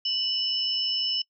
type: tone pair together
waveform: sine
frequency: 2960 / 5274 Hz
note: F#7 / E8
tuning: 0 / 0 cents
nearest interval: minor seventh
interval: 1000 cents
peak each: -27 dBFS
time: 0.05-1.22 s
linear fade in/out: 5 ms
effects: noise-tail reverb RT60 0.1 s tail -23 dB re dry